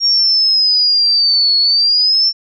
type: exponential two-way sweep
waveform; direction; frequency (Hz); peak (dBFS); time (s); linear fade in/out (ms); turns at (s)
sine; down then up; 5588 to 4358 to 5440; -9; 0-2.33; 50; 1.58
effects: none